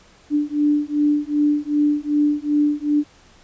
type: beating tone pair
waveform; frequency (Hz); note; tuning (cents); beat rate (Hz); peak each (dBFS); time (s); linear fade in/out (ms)
sine; 293.7 / 296.3; D4 / D4; 0 / +15; 2.6; -19; 0.3-3.04; 50
effects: pink hiss -51 dBFS RMS until 3.43 s + resampled to 16000 Hz